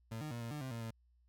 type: tone with pitch steps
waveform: 30% pulse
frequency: 112.5 / 152.8 / 118.3 / 116.1 / 149.3 / 131 / 115.9 / 113.3 Hz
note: A2 / D#3 / A#2 / A#2 / D3 / C3 / A#2 / A#2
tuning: +39 / -31 / +26 / -7 / +29 / +2 / -10 / -49 cents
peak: -38 dBFS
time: 0.11-0.91 s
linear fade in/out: 10 ms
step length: 100 ms
effects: added 60 Hz sine -67 dBFS peak until 1.28 s